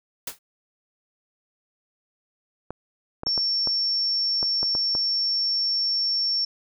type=noise with exponential decay; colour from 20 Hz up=white; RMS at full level=-26 dBFS; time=0.27-0.39 s; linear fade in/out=5 ms; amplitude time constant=25 ms
type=clicks; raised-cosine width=1 ms; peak=-18 dBFS; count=9; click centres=2.706 / 3.234 / 3.269 / 3.378 / 3.673 / 4.429 / 4.63 / 4.751 / 4.951 s
type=tone; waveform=sine; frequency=5450 Hz; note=F8; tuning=43 cents flat; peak=-21 dBFS; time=3.26-6.45 s; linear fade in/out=5 ms
effects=none